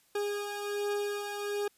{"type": "beating tone pair", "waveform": "40% pulse", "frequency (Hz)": [409.5, 410.8], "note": ["G#4", "G#4"], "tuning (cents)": [-24, -19], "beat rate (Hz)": 1.3, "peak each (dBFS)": [-32, -37], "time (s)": [0.15, 1.68], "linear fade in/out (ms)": 5, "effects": ["white hiss -67 dBFS RMS until 1.77 s", "resampled to 32000 Hz"]}